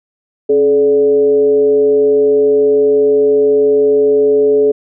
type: tone with frequency modulation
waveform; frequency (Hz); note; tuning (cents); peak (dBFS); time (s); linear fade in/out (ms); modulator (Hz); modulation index
sine; 427.2; G#4; +49; -7; 0.49-4.72; 10; 154; 0.42
effects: none